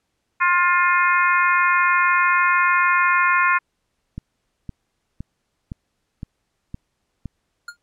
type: harmonic tone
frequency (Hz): 353.6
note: F4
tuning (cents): +22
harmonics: 3 / 4 / 5 / 6 / 7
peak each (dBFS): -18 / -20 / -22 / -24 / -25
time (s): 0.4-3.59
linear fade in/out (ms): 20
type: click train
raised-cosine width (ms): 5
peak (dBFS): -18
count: 7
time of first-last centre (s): 4.18-7.257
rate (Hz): 1.95
type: tone with exponential decay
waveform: square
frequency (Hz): 1417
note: F6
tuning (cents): +25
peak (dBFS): -28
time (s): 7.68-7.77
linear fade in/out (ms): 5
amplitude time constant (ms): 18
effects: pink hiss -73 dBFS RMS until 7.82 s + low-pass 10000 Hz 12 dB/octave